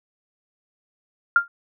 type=tone with exponential decay; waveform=sine; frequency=1396.9 Hz; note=F6; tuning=in tune; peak=-8 dBFS; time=1.36-1.48 s; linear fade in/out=2 ms; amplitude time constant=24 ms; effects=none